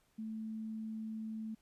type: tone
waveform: sine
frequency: 219.7 Hz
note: A3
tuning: 2 cents flat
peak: -39 dBFS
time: 0.18-1.55 s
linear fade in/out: 10 ms
effects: pink hiss -74 dBFS RMS until 1.61 s + resampled to 32000 Hz